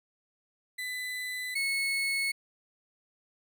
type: tone pair in turn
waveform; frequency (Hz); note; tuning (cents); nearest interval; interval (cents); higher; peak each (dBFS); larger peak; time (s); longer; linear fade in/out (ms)
35% pulse; 2002 / 2196; B6 / C#7; +23 / -17; major second; 160; second; -32 / -26; second; 0.78-1.55 / 1.55-2.32; neither; 10
effects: none